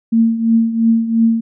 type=tone with tremolo; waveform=sine; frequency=227.5 Hz; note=A#3; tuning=42 cents flat; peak=-7 dBFS; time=0.12-1.41 s; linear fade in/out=10 ms; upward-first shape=triangle; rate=2.9 Hz; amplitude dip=75%; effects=none